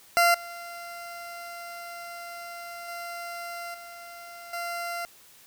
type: tone with level steps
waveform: 20% pulse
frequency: 690 Hz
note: F5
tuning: 21 cents flat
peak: -13 / -33 / -30 / -37 / -26 dBFS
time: 0.17-5.05 s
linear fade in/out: 0 ms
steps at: 0.34 / 2.88 / 3.74 / 4.53 s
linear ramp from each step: 5 ms
effects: white hiss -54 dBFS RMS until 5.46 s